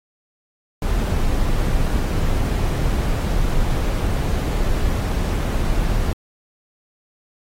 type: noise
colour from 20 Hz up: brown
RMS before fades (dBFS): -19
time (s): 0.82-6.13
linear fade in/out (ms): 2
effects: AAC 48 kbps